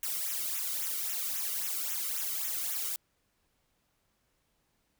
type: noise with flanger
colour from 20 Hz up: blue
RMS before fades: -34 dBFS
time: 0.03-2.96 s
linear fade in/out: 2 ms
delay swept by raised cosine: 0.21 to 1.21 ms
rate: 3.7 Hz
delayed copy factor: -0.95
effects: pink hiss -75 dBFS RMS until 4.99 s